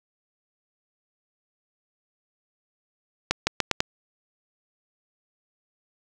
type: accelerating click train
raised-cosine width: 0.2 ms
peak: -3 dBFS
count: 5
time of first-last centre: 3.31-3.805 s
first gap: 160 ms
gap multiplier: 0.83
effects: none